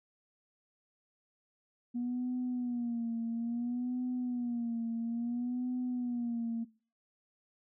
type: tone with vibrato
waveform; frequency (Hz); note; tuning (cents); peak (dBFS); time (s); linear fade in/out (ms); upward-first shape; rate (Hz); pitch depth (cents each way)
sine; 240; B3; -49; -31; 1.94-6.65; 20; sine; 0.59; 75
effects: noise-tail reverb RT60 0.4 s tail -21 dB re dry + tanh soft clip ceiling -28 dBFS